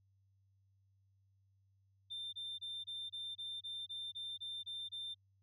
sine tone bursts, 3584 Hz, A7, 31 cents sharp, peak -40 dBFS, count 12, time 2.1-5.146 s, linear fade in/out 20 ms, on 230 ms, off 26 ms, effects tanh soft clip ceiling -39 dBFS + added 97 Hz sine -70 dBFS peak until 5.42 s

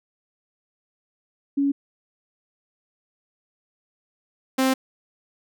sine / sawtooth tone pair in turn, 280.1 / 262.9 Hz, C#4 / C4, +18 / +8 cents, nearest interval minor second, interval 110 cents, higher first, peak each -18 / -14 dBFS, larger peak second, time 1.57-1.72 / 4.58-4.74 s, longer second, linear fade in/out 10 ms, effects none

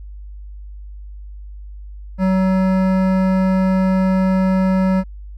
sine tone with hard clipping, 188.3 Hz, F#3, 31 cents sharp, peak -15 dBFS, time 2.18-5.04 s, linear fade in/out 50 ms, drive 15 dB, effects added 50 Hz sine -31 dBFS peak until 5.37 s

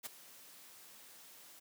white noise with ADSR envelope, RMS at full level -41 dBFS, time 0.03-1.6 s, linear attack 29 ms, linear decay 15 ms, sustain -16 dB, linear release 14 ms, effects high-pass 150 Hz 12 dB/octave

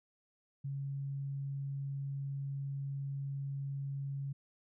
sine tone, 138.6 Hz, C#3, in tune, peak -36 dBFS, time 0.64-4.33 s, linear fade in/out 10 ms, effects none

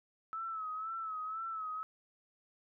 sine tone with vibrato, 1299 Hz, E6, 26 cents flat, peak -37 dBFS, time 0.33-1.83 s, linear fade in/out 0 ms, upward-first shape sine, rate 2 Hz, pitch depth 59 cents each way, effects none

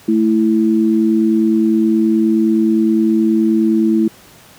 sine tone pair together, 220 / 329.6 Hz, A3 / E4, 0 / 0 cents, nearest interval perfect fifth, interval 700 cents, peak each -13 dBFS, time 0.08-4.08 s, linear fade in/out 5 ms, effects pink hiss -43 dBFS RMS until 4.58 s + high-pass 80 Hz 12 dB/octave

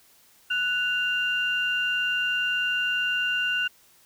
sine tone pair together, 1480.2 / 2789 Hz, F#6 / F7, 0 / -3 cents, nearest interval major seventh, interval 1097 cents, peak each -25 dBFS, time 0.5-3.68 s, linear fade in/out 10 ms, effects tanh soft clip ceiling -15 dBFS + white hiss -58 dBFS RMS until 4.05 s

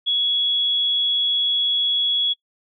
sine tone, 3358 Hz, G#7, 18 cents sharp, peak -17 dBFS, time 0.06-2.34 s, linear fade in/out 20 ms, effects noise-tail reverb RT60 0.1 s tail -24 dB re dry

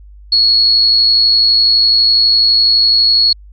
sine tone with amplitude modulation, 4347 Hz, C#8, 35 cents flat, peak -5 dBFS, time 0.32-3.33 s, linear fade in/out 5 ms, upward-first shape sine, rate 112 Hz, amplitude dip 35%, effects added 50 Hz sine -34 dBFS peak until 3.52 s + MP3 64 kbps

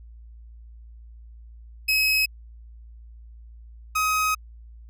30% pulse tone pair in turn, 2557 / 1263.5 Hz, D#7 / D#6, +47 / +26 cents, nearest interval octave, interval 1221 cents, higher first, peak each -16 / -18 dBFS, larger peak first, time 1.88-2.26 / 3.95-4.35 s, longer second, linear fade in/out 10 ms, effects added 57 Hz sine -42 dBFS peak until 4.89 s

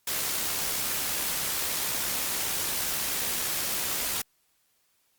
white noise with amplitude modulation, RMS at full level -28 dBFS, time 0.07-4.22 s, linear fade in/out 5 ms, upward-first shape sine, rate 67.7 Hz, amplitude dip 30%, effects white hiss -70 dBFS RMS until 5.18 s + Opus 48 kbps

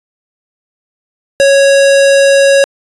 square tone, 553 Hz, C#5, 4 cents flat, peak -5 dBFS, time 1.4-2.64 s, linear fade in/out 0 ms, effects resampled to 24000 Hz

